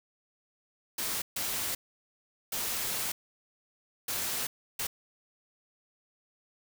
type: noise bursts at uneven times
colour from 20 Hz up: white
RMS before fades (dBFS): -33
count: 5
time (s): 0.98-1.22 / 1.36-1.75 / 2.52-3.12 / 4.08-4.47 / 4.79-4.87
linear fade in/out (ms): 5
effects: none